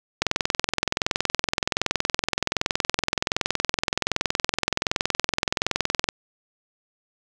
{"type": "click train", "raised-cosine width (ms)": 0.2, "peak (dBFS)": -3, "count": 126, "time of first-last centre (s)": [0.22, 6.089], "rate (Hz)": 21.3, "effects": []}